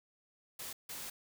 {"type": "noise bursts at uneven times", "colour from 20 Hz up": "white", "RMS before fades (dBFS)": -44, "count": 2, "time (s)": [[0.59, 0.73], [0.89, 1.1]], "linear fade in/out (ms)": 5, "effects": []}